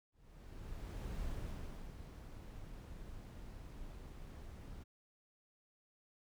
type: noise with ADSR envelope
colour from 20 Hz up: brown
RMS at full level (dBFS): -42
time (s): 0.12-4.84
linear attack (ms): 1100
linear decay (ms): 690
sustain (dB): -8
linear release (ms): 17
effects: none